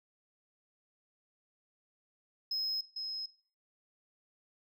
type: tone with echo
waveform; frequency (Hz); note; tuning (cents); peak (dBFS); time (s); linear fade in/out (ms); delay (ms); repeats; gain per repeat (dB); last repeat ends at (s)
sine; 5130; E8; -48; -30; 2.51-2.81; 5; 450; 1; -6; 3.26
effects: noise-tail reverb RT60 0.4 s tail -19 dB re dry + tanh soft clip ceiling -30 dBFS